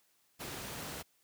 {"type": "noise with amplitude modulation", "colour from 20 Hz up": "pink", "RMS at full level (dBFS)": -41, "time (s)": [0.39, 1.03], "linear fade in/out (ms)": 20, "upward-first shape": "sine", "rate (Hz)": 229, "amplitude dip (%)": 25, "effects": ["white hiss -72 dBFS RMS until 1.23 s", "high-pass 80 Hz 12 dB/octave"]}